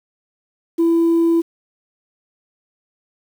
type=tone; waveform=sine; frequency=333.7 Hz; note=E4; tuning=21 cents sharp; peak=-10 dBFS; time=0.78-1.42 s; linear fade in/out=20 ms; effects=tanh soft clip ceiling -10 dBFS + 7-bit